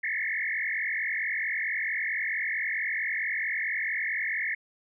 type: tone with frequency modulation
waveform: sine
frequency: 1975.5 Hz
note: B6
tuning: in tune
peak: -27 dBFS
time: 0.03-4.55 s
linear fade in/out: 10 ms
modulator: 44.5 Hz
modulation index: 5.4
effects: none